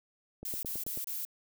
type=click train; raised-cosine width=2 ms; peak=-30 dBFS; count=6; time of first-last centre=0.43-0.975 s; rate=9.18 Hz
type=noise bursts; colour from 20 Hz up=violet; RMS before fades=-37 dBFS; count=4; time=0.45-1.251 s; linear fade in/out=2 ms; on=180 ms; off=27 ms
effects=none